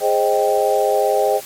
sine chord, Ab major seventh, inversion none, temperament equal with one note detuned, 415.3 / 526.9 / 622.3 / 784 Hz, Ab4 / C5 / Eb5 / G5, 0 / +12 / 0 / 0 cents, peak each -19 dBFS, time 0-1.41 s, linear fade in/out 50 ms, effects white hiss -35 dBFS RMS until 1.45 s + MP3 64 kbps

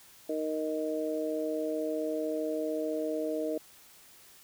harmonic tone, 155.6 Hz, D#3, in tune, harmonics 2 / 3 / 4, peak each -34 / -34 / -34 dBFS, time 0.29-3.58 s, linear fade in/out 5 ms, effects white hiss -56 dBFS RMS until 4.43 s

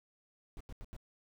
brown noise bursts, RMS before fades -45 dBFS, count 4, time 0.57-0.965 s, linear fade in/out 0 ms, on 35 ms, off 85 ms, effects none

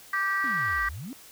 sine chord, G major, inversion second, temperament equal with one note detuned, 1174.7 / 1568 / 1932.6 Hz, D6 / G6 / B6, 0 / 0 / -38 cents, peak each -28 / -28 / -27 dBFS, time 0.13-0.89 s, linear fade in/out 5 ms
sine exponential two-way sweep, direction down then up, 293.7 to 49 to 293.7 Hz, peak -35 dBFS, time 0.44-1.13 s, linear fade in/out 0 ms, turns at 0.85 s
effects tanh soft clip ceiling -18 dBFS + white hiss -50 dBFS RMS until 1.31 s

